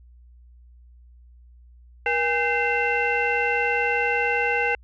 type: tone cluster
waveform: sine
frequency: 476.8 / 818 / 1539 / 2071 / 2700 Hz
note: A#4 / G#5 / G6 / C7 / E7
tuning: +39 / -26 / -32 / -18 / +41 cents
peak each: -26 dBFS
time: 2.06-4.75 s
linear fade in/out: 2 ms
effects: tanh soft clip ceiling -10 dBFS + added 60 Hz sine -47 dBFS peak until 4.83 s